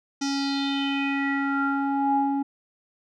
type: tone with low-pass filter sweep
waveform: square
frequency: 277.2 Hz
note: C#4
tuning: in tune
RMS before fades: -25 dBFS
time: 0.21-2.43 s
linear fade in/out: 10 ms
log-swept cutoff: 5800 to 630 Hz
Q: 5.3
effects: none